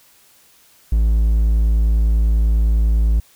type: tone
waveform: triangle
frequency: 55 Hz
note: A1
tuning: in tune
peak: -10 dBFS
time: 0.92-3.2 s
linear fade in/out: 5 ms
effects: white hiss -52 dBFS RMS until 3.35 s